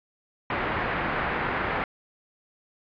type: low-pass noise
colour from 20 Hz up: white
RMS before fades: -28 dBFS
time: 0.5-1.84 s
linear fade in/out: 2 ms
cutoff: 2000 Hz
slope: 24 dB/octave
effects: resampled to 11025 Hz